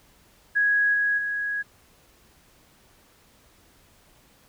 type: tone with level steps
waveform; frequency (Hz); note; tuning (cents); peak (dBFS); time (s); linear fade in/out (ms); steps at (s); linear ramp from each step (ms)
sine; 1661.2; G#6; 0; -18 / -20 / -25; 0.55-1.63; 20; 0.93 / 1.17; 20
effects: pink hiss -58 dBFS RMS until 4.48 s